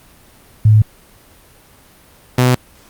sine / sawtooth tone pair in turn, 107.6 / 125.8 Hz, A2 / B2, -38 / +32 cents, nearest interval minor third, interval 270 cents, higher second, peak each -5 dBFS, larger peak neither, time 0.65-0.82 / 2.38-2.55 s, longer neither, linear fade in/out 5 ms, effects pink hiss -46 dBFS RMS until 2.89 s + Opus 32 kbps

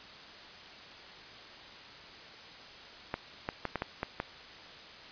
clicks, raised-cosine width 0.5 ms, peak -17 dBFS, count 7, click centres 3.141 / 3.489 / 3.653 / 3.757 / 3.821 / 4.031 / 4.201 s, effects white hiss -49 dBFS RMS until 5.11 s + resampled to 11025 Hz

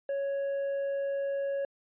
sine tone with hard clipping, 555 Hz, C#5, 2 cents sharp, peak -30 dBFS, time 0.09-1.65 s, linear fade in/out 2 ms, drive 3 dB, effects resampled to 8000 Hz

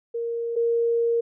sine tone pair in turn, 466.2 / 466.2 Hz, A#4 / A#4, 0 / 0 cents, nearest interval unison, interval 0 cents, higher neither, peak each -25 / -19 dBFS, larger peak second, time 0.14-0.56 / 0.56-1.21 s, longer second, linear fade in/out 10 ms, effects none

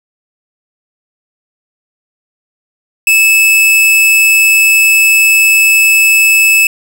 45% pulse tone, 2611 Hz, E7, 17 cents flat, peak -5 dBFS, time 3.07-6.67 s, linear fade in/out 2 ms, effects none

